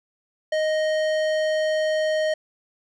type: tone with tanh clipping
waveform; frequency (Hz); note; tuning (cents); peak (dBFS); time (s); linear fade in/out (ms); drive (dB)
sine; 622.3; D#5; 0; -22; 0.52-2.34; 5; 16
effects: none